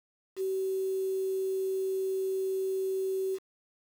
sine tone with quantisation, 381.3 Hz, G4, 48 cents flat, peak -28 dBFS, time 0.36-3.39 s, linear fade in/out 50 ms, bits 8, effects none

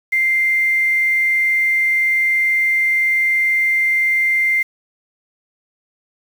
sine tone with quantisation, 2093 Hz, C7, in tune, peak -13 dBFS, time 0.12-4.63 s, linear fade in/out 10 ms, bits 6, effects none

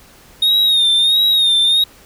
triangle tone with vibrato, 3705 Hz, A#7, 11 cents flat, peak -9 dBFS, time 0.42-1.84 s, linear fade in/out 5 ms, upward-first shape sine, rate 1.5 Hz, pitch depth 68 cents each way, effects pink hiss -45 dBFS RMS until 2.05 s

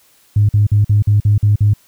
sine tone bursts, 103.83 Hz, G#2, in tune, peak -7 dBFS, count 8, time 0.36-1.736 s, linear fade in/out 5 ms, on 130 ms, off 48 ms, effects tanh soft clip ceiling -3 dBFS + white hiss -52 dBFS RMS until 1.87 s

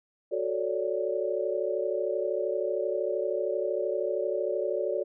sine chord, D major seventh, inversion first, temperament equal, 370 / 440 / 554.4 / 587.3 Hz, F#4 / A4 / C#5 / D5, 0 / 0 / 0 / 0 cents, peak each -32 dBFS, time 0.31-5.04 s, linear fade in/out 20 ms, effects none

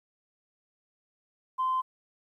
sine tone, 1035 Hz, C6, 19 cents flat, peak -24 dBFS, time 1.58-1.82 s, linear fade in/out 20 ms, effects tanh soft clip ceiling -21 dBFS + 11-bit

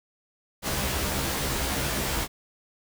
pink noise with comb filter, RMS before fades -28 dBFS, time 0.62-2.28 s, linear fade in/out 50 ms, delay 15 ms, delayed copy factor +0.9, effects none

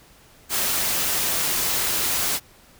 white noise, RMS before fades -23 dBFS, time 0.49-2.4 s, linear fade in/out 50 ms, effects pink hiss -52 dBFS RMS until 2.79 s

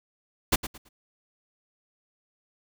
pink noise with echo, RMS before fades -20 dBFS, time 0.52-0.56 s, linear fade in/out 10 ms, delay 110 ms, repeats 3, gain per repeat -12 dB, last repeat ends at 0.89 s, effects none

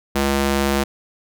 square tone with high-pass filter, 69.3 Hz, C#2, in tune, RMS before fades -19 dBFS, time 0.15-0.84 s, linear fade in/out 10 ms, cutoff 170 Hz, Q 0.59, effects none

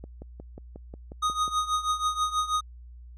click train, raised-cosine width 2 ms, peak -28 dBFS, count 9, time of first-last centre 0.04-1.479 s, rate 5.56 Hz
square tone with tremolo, 1244.5 Hz, D#6, in tune, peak -22 dBFS, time 1.22-2.61 s, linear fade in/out 10 ms, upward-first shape triangle, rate 6.2 Hz, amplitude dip 85%
effects added 60 Hz sine -43 dBFS peak until 3.17 s + low-pass 8000 Hz 12 dB/octave

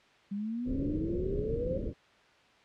sine exponential sweep, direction up, 196 to 540 Hz, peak -32 dBFS, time 0.31-1.78 s, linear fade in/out 10 ms
pink low-pass noise, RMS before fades -35 dBFS, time 0.65-1.94 s, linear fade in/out 50 ms, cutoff 560 Hz, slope 96 dB/octave
effects white hiss -61 dBFS RMS until 2.64 s + low-pass 3000 Hz 12 dB/octave

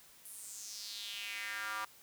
square tone with high-pass filter sweep, 107.6 Hz, A2, 38 cents flat, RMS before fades -43 dBFS, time 0.25-1.85 s, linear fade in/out 5 ms, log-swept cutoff 11000 to 1100 Hz, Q 3.5, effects white hiss -60 dBFS RMS until 2.02 s

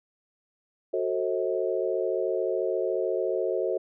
sine chord, F# diminished seventh, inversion none, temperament just, 370 / 444 / 532.8 / 639.4 Hz, F#4 / A4 / C5 / Eb5, 0 / +16 / +31 / +47 cents, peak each -29 / -30 / -30 / -32 dBFS, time 0.93-3.78 s, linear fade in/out 10 ms, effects none

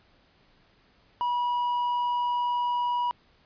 sine tone with tanh clipping, 971 Hz, B5, 30 cents flat, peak -25 dBFS, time 1.21-3.11 s, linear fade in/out 0 ms, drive 4 dB, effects pink hiss -62 dBFS RMS until 3.45 s + resampled to 11025 Hz

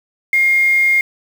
sine tone with quantisation, 2130 Hz, C7, 30 cents sharp, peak -10 dBFS, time 0.33-1.01 s, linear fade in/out 2 ms, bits 5, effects none

